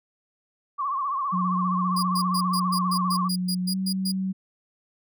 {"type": "tone with vibrato", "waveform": "sine", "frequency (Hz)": 1108, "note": "C#6", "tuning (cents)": -1, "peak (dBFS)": -24, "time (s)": [0.78, 3.29], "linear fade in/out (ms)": 20, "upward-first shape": "triangle", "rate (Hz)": 15, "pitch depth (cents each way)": 120}
{"type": "tone with pitch glide", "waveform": "sine", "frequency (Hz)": [181.9, 189.52], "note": ["F#3", "F#3"], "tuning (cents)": [-29, 42], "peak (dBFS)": -24, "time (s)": [1.32, 4.33], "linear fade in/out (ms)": 20, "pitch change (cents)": 71, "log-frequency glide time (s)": [3.66, 3.75]}
{"type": "tone bursts", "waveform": "sawtooth", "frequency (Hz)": 4877, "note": "D#8", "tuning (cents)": -35, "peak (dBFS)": -24, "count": 12, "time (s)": [1.96, 4.12], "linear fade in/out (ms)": 10, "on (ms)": 70, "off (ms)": 120}
{"effects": []}